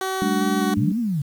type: tone with vibrato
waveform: 15% pulse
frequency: 377.2 Hz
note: F#4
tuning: 33 cents sharp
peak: -17 dBFS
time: 0.01-0.74 s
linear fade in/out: 2 ms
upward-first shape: square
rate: 2.5 Hz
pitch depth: 10 cents each way
type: chord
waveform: sine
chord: G suspended second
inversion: none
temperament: equal with one note detuned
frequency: 196 / 215.6 / 293.7 Hz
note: G3 / A3 / D4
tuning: 0 / -35 / 0 cents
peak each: -24 dBFS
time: 0.22-0.92 s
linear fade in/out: 0 ms
type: linear two-way sweep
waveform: sine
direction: up then down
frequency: 92.7 to 246.9 to 133.7 Hz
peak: -20 dBFS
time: 0.77-1.22 s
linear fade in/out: 5 ms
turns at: 0.99 s
effects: 8-bit